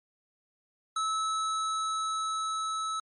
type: tone with level ramp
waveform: square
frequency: 1300 Hz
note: E6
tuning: 24 cents flat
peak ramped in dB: -28 to -31 dBFS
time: 0.96-3 s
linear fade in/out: 5 ms
effects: MP3 48 kbps